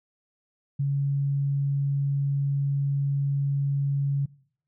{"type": "tone", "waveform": "sine", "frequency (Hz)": 140, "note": "C#3", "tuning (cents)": 18, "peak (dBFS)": -22, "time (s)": [0.79, 4.26], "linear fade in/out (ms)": 10, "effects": ["noise-tail reverb RT60 0.6 s tail -22 dB re dry"]}